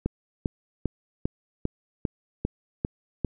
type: click train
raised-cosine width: 3 ms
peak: -12 dBFS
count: 9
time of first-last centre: 0.06-3.247 s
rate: 2.51 Hz
effects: none